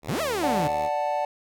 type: tone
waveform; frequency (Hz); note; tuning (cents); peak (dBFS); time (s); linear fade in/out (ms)
5% pulse; 76; D#2; -40; -24; 0.02-0.9; 50
type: exponential two-way sweep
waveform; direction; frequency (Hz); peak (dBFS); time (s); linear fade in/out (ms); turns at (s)
sawtooth; up then down; 96.1 to 680 to 136.7; -21; 0.08-0.68; 10; 0.21
type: chord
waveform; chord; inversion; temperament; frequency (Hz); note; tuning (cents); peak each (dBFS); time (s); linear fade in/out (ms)
triangle; D major; none; equal; 587.3 / 740 / 880; D5 / F#5 / A5; 0 / 0 / 0; -26; 0.43-1.25; 2
effects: none